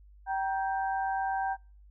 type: tone cluster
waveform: sine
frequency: 774 / 942 / 1574 Hz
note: G5 / A#5 / G6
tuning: -22 / +18 / +7 cents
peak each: -29 / -36 / -37 dBFS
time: 0.26-1.57 s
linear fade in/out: 50 ms
effects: noise-tail reverb RT60 0.4 s tail -26 dB re dry + added 50 Hz sine -52 dBFS peak until 1.9 s